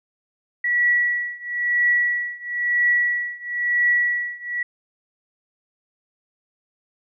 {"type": "tone with tremolo", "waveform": "sine", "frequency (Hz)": 1938, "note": "B6", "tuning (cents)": -33, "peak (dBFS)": -14, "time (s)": [0.64, 4.63], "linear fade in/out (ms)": 5, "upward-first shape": "triangle", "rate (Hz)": 1, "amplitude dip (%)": 95, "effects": []}